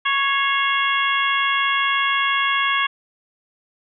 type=harmonic tone with a mistuned harmonic; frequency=554.4 Hz; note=C#5; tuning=in tune; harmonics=2 / 3 / 4 / 5 / 6; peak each=-21 / -23 / -24 / -25 / -26 dBFS; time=0.05-2.87 s; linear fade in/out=10 ms; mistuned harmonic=4; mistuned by=-41 cents; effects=none